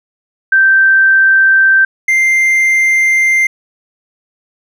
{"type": "tone pair in turn", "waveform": ["sine", "triangle"], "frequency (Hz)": [1561, 2093], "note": ["G6", "C7"], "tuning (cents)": [-8, 0], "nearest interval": "perfect fourth", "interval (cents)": 508, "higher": "second", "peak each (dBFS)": [-5, -6], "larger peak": "first", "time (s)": [[0.52, 1.85], [2.08, 3.47]], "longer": "second", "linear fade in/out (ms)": 5, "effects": []}